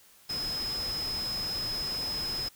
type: tone in noise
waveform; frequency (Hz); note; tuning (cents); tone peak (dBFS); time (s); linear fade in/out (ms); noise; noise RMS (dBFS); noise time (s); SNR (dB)
sine; 5100; D#8; +42; -31; 0.29-2.49; 10; pink; -40; 0.29-2.49; +6
effects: white hiss -58 dBFS RMS until 2.55 s